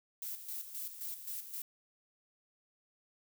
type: noise with tremolo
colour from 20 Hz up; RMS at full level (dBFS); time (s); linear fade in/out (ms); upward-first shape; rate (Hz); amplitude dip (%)
violet; -41; 0.22-1.62; 2; square; 3.8; 60
effects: none